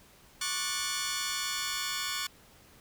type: chord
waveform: 10% pulse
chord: D major seventh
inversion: third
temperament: just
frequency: 1101.2 / 1174.7 / 1468.3 / 1762 Hz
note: C#6 / D6 / F#6 / A6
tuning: -12 / 0 / -14 / +2 cents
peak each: -28 / -31 / -28 / -30 dBFS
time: 0.41-2.27 s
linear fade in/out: 5 ms
effects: pink hiss -58 dBFS RMS until 2.8 s